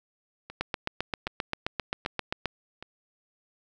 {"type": "two click trains", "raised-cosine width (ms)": 0.3, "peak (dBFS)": [-24, -12], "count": [4, 15], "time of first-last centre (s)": [[0.5, 2.826], [0.61, 2.457]], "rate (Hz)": [1.29, 7.58], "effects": []}